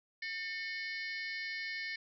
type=harmonic tone with a mistuned harmonic; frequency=601 Hz; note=D5; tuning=40 cents sharp; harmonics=3 / 4 / 5 / 6 / 7 / 8 / 9; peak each=-41 / -41 / -54 / -56 / -48 / -48 / -54 dBFS; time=0.22-1.96 s; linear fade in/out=5 ms; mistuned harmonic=4; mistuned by=-150 cents; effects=none